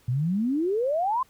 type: exponential sweep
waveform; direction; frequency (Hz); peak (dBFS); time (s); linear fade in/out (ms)
sine; up; 116.54 to 1069; -22; 0.08-1.23; 5
effects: pink hiss -60 dBFS RMS until 1.29 s